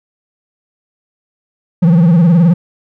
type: tone with vibrato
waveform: triangle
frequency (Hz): 169.3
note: E3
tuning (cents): +46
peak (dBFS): -3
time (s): 1.82-2.54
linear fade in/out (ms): 10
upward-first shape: sine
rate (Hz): 19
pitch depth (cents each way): 130
effects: none